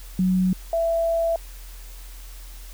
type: tone pair in turn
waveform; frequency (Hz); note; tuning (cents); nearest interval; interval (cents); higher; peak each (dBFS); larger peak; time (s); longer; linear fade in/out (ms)
sine; 185 / 665.4; F#3 / E5; 0 / +16; octave + minor seventh; 2216; second; -17 / -19; first; 0.19-0.53 / 0.73-1.36; second; 2
effects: added 42 Hz sine -37 dBFS peak until 2.73 s + white hiss -47 dBFS RMS until 2.73 s